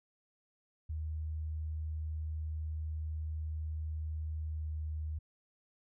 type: tone with pitch glide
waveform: sine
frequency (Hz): 78 to 77.42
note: D#2 to D#2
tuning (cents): +5 to -8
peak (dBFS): -35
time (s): 0.89-5.19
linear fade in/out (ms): 10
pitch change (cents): -13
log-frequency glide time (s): 4.5-4.68
effects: none